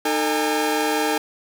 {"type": "tone cluster", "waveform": "sawtooth", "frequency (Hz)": [306.6, 447.7, 813], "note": ["D#4", "A4", "G#5"], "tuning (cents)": [-25, 30, -37], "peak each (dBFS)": -20, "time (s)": [0.05, 1.18], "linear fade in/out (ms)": 5, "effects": []}